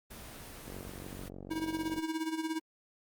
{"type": "noise", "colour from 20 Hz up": "pink", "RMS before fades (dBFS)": -47, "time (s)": [0.1, 1.29], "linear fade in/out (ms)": 10}
{"type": "click train", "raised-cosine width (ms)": 2, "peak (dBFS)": -31, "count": 62, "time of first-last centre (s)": [0.68, 1.983], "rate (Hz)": 46.8}
{"type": "tone with tremolo", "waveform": "square", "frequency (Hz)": 319.6, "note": "D#4", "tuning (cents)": 47, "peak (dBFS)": -31, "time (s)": [1.5, 2.6], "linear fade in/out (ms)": 20, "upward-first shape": "sine", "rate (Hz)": 17, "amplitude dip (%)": 70}
{"effects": ["Opus 24 kbps"]}